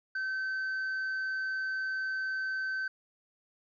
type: tone with hard clipping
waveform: triangle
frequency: 1539 Hz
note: G6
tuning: 32 cents flat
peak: -32 dBFS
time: 0.15-2.88 s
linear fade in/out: 5 ms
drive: 6 dB
effects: resampled to 11025 Hz